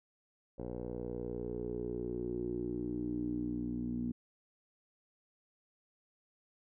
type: tone with low-pass filter sweep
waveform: 10% pulse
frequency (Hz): 60.1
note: B1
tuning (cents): -46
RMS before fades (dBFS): -38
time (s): 0.58-4.12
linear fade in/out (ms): 10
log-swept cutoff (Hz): 550 to 250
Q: 6.6
effects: none